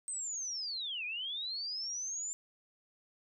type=linear two-way sweep; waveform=sine; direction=down then up; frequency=8372 to 2399 to 7250 Hz; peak=-36 dBFS; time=0.08-2.33 s; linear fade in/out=0 ms; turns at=1.05 s; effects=none